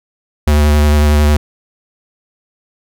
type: tone with vibrato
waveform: square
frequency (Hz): 74.4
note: D2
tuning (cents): +23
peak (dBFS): -8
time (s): 0.47-1.37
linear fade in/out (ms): 5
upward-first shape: sine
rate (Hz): 11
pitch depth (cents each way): 20
effects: none